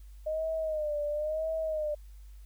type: tone with vibrato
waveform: sine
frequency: 615 Hz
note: D#5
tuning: 20 cents flat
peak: -29 dBFS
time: 0.26-1.95 s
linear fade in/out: 10 ms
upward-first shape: sine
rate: 0.98 Hz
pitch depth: 78 cents each way
effects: added 50 Hz sine -46 dBFS peak until 2.45 s + white hiss -67 dBFS RMS until 2.45 s